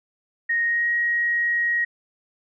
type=tone with pitch glide; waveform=sine; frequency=1864.7 to 1889.6 Hz; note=A#6 to A#6; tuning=0 to +23 cents; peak=-19 dBFS; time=0.49-1.85 s; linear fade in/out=10 ms; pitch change=+23 cents; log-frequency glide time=0.64-0.9 s; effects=none